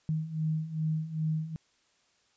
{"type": "beating tone pair", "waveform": "sine", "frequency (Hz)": [155.56, 158.06], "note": ["D#3", "D#3"], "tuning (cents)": [0, 28], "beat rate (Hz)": 2.5, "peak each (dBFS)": [-34, -30], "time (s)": [0.09, 1.56], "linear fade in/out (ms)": 0, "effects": ["white hiss -69 dBFS RMS until 2.36 s", "resampled to 16000 Hz"]}